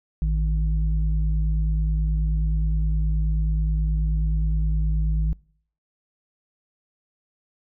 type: tone pair together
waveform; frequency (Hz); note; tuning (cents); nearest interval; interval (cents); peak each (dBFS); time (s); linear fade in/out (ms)
sine; 55 / 155.56; A1 / D#3; 0 / 0; octave + tritone; 1800; -19 / -26; 0.22-5.33; 0
effects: noise-tail reverb RT60 0.6 s tail -26 dB re dry + tanh soft clip ceiling -13 dBFS